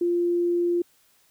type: tone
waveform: sine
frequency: 347.6 Hz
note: F4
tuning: 8 cents flat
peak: -20 dBFS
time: 0.01-0.82 s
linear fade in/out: 5 ms
effects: white hiss -62 dBFS RMS until 1.3 s